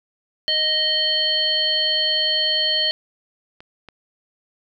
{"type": "harmonic tone", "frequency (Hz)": 622.3, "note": "D#5", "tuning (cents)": 0, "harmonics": [1, 3, 5, 7], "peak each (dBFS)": [-29, -28, -20, -21], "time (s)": [0.48, 2.91], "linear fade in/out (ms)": 0}
{"type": "clicks", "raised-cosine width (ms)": 0.3, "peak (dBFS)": -25, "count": 2, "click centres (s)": [3.605, 3.887]}
{"effects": []}